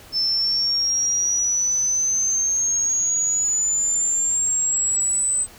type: exponential sweep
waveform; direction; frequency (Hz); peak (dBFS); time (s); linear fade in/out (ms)
sine; up; 5274 to 8110; -18; 0.12-5.47; 50
effects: pink hiss -45 dBFS RMS until 5.58 s